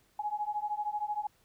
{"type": "beating tone pair", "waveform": "sine", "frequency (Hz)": [830.6, 843.6], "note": ["G#5", "G#5"], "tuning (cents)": [0, 27], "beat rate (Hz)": 13, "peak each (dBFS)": [-35, -34], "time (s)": [0.19, 1.27], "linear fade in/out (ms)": 5, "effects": ["pink hiss -68 dBFS RMS until 1.44 s"]}